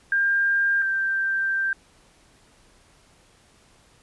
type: tone pair in turn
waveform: sine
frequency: 1600 / 1573.4 Hz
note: G6 / G6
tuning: +35 / +6 cents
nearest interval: unison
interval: 29 cents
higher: first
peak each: -18 / -21 dBFS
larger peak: first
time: 0.12-0.82 / 0.82-1.73 s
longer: second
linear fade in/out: 2 ms
effects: pink hiss -57 dBFS RMS until 4.02 s + resampled to 24000 Hz